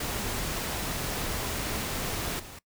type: noise with level steps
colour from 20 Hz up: pink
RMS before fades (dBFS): -32 / -44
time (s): 0-2.59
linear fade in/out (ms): 5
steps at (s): 2.39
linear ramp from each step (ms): 10
effects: noise-tail reverb RT60 0.1 s tail -21 dB re dry